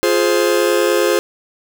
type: chord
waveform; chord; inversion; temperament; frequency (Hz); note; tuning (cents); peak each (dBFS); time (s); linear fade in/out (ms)
45% pulse; F minor; none; just; 349.2 / 419.1 / 523.8; F4 / Ab4 / C5; 0 / +16 / +2; -17; 0.03-1.19; 0
effects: none